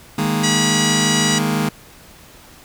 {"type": "chord", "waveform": "sawtooth", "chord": "D# suspended fourth", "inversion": "none", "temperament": "just", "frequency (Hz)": [155.56, 207.4, 233.3], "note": ["D#3", "G#3", "A#3"], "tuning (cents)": [0, -2, 2], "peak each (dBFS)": [-17, -17, -17], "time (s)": [0.18, 1.69], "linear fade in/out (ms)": 5}
{"type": "harmonic tone", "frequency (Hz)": 969, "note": "B5", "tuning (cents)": -33, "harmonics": [2, 3, 4, 5, 6, 7, 8, 9], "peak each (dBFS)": [-24, -24, -25, -25, -25, -27, -29, -29], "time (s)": [0.43, 1.39], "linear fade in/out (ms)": 10}
{"effects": ["pink hiss -44 dBFS RMS until 2.64 s"]}